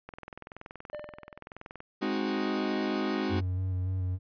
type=click train; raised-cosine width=0.5 ms; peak=-27 dBFS; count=37; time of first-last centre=0.09-1.804 s; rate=21 Hz
type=tone with exponential decay; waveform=triangle; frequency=597 Hz; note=D5; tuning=28 cents sharp; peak=-32 dBFS; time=0.93-1.39 s; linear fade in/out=1 ms; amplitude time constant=100 ms
type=chord; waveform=40% pulse; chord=Ab dominant seventh; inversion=none; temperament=equal; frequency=207.7 / 261.6 / 311.1 / 370 Hz; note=Ab3 / C4 / Eb4 / Gb4; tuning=0 / 0 / 0 / 0 cents; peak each=-33 dBFS; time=2.01-3.41 s; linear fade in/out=20 ms
type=tone with vibrato; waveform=triangle; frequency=92.6 Hz; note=F#2; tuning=2 cents sharp; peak=-26 dBFS; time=3.29-4.19 s; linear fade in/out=50 ms; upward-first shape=square; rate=3.5 Hz; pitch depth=20 cents each way
effects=resampled to 11025 Hz